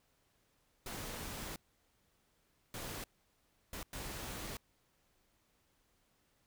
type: noise bursts at uneven times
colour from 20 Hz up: pink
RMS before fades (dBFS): -44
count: 4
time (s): 0.86-1.56 / 2.74-3.04 / 3.73-3.83 / 3.93-4.57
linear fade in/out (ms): 2
effects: pink hiss -75 dBFS RMS until 6.46 s